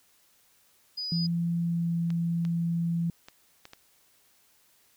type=tone; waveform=sine; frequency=4948 Hz; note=D#8; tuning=10 cents flat; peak=-31 dBFS; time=0.97-1.27 s; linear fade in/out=10 ms
type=tone with pitch glide; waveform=sine; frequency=170 to 168.83 Hz; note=F3 to E3; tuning=-46 to +42 cents; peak=-25 dBFS; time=1.12-3.1 s; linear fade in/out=2 ms; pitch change=-12 cents; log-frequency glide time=1.61-1.92 s
type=clicks; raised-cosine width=0.2 ms; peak=-27 dBFS; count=5; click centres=2.104 / 2.451 / 3.285 / 3.654 / 3.734 s
effects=white hiss -64 dBFS RMS until 4.96 s